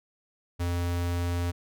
square tone, 87.1 Hz, F2, 4 cents flat, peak -27 dBFS, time 0.59-1.52 s, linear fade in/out 20 ms, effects none

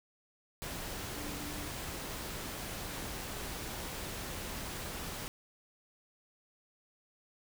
sine tone in noise, 293.7 Hz, D4, in tune, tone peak -46 dBFS, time 1.16-1.68 s, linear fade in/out 0 ms, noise pink, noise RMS -41 dBFS, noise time 0.62-5.28 s, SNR -8 dB, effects none

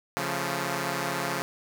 5% pulse chord, Db augmented, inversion none, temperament equal, 138.59 / 174.61 / 220 Hz, Db3 / F3 / A3, 0 / 0 / 0 cents, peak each -20 / -20 / -25 dBFS, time 0.17-1.42 s, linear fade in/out 0 ms, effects none

